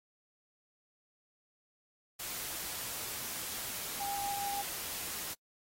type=tone in noise; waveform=sine; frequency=803 Hz; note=G5; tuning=41 cents sharp; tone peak=-35 dBFS; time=4-4.62 s; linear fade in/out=10 ms; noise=white; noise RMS=-40 dBFS; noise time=2.19-5.34 s; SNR=+2 dB; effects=noise-tail reverb RT60 0.1 s tail -26 dB re dry + AAC 48 kbps